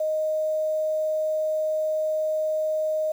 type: tone with quantisation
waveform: sine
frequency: 622.3 Hz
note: D#5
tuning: in tune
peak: -22 dBFS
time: 0-3.12 s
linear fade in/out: 5 ms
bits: 8
effects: none